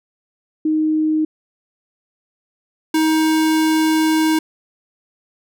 sine / square tone pair in turn, 311.1 / 315.6 Hz, D#4 / D#4, 0 / +25 cents, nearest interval unison, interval 25 cents, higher second, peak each -14 dBFS, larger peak neither, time 0.65-1.25 / 2.94-4.39 s, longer second, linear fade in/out 5 ms, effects none

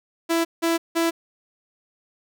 sawtooth tone bursts, 332.6 Hz, E4, 16 cents sharp, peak -15 dBFS, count 3, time 0.29-1.11 s, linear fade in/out 20 ms, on 160 ms, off 170 ms, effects none

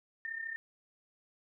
sine tone with amplitude modulation, 1812 Hz, A#6, 50 cents flat, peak -34 dBFS, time 0.25-0.56 s, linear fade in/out 0 ms, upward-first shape sine, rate 33.8 Hz, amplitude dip 70%, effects none

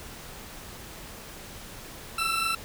20% pulse tone pair together, 1318.5 / 1343.1 Hz, E6 / E6, 0 / +32 cents, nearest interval unison, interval 32 cents, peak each -25 / -22 dBFS, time 2.18-2.55 s, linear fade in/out 5 ms, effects pink hiss -43 dBFS RMS until 2.64 s

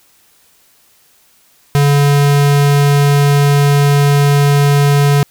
square tone, 142.9 Hz, D3, 47 cents flat, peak -8 dBFS, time 1.75-5.23 s, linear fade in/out 0 ms, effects white hiss -51 dBFS RMS until 5.3 s

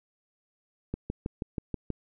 click train, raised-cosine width 3 ms, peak -18 dBFS, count 7, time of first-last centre 0.94-1.903 s, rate 6.23 Hz, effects none

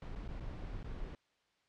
brown noise with dropouts, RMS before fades -43 dBFS, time 0.02-1.15 s, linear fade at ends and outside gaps 1 ms, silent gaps 0.152-0.158 / 0.278-0.288 / 0.398-0.406 / 0.83-0.844 s, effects white hiss -75 dBFS RMS until 1.68 s + low-pass 4000 Hz 12 dB/octave

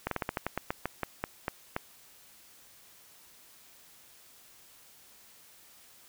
slowing click train, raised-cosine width 0.5 ms, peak -15 dBFS, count 14, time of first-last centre 0.07-1.764 s, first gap 43 ms, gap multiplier 1.17, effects white hiss -57 dBFS RMS until 6.08 s

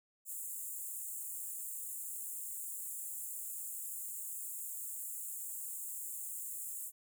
pink high-pass noise, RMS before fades -43 dBFS, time 0.25-6.92 s, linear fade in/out 50 ms, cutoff 7100 Hz, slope 96 dB/octave, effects none

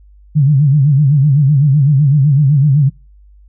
sine tone with vibrato, 142.3 Hz, C#3, 46 cents sharp, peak -6 dBFS, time 0.35-2.9 s, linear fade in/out 20 ms, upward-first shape sine, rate 7.9 Hz, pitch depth 130 cents each way, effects noise-tail reverb RT60 0.3 s tail -24 dB re dry + added 50 Hz sine -40 dBFS peak until 3.48 s

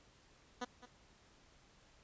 10% pulse tone with echo, 246.9 Hz, B3, in tune, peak -30 dBFS, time 0.61-0.65 s, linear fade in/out 10 ms, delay 210 ms, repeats 1, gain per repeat -14 dB, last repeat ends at 0.86 s, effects pink hiss -66 dBFS RMS until 2.03 s + resampled to 16000 Hz

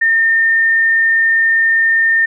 sine tone, 1815 Hz, A#6, 47 cents flat, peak -9 dBFS, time 0.01-2.26 s, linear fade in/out 10 ms, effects none

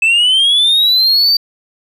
sine linear sweep, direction up, 2600 to 4655 Hz, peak -5 dBFS, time 0.02-1.37 s, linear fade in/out 5 ms, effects tanh soft clip ceiling -7 dBFS

